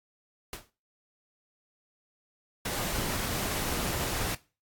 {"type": "noise with exponential decay", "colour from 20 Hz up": "pink", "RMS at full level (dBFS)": -35, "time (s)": [0.53, 0.7], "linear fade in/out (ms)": 1, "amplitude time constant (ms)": 36}
{"type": "noise", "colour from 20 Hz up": "pink", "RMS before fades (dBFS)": -32, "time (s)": [2.65, 4.35], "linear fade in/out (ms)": 5}
{"effects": ["noise-tail reverb RT60 0.3 s tail -18 dB re dry", "AAC 64 kbps"]}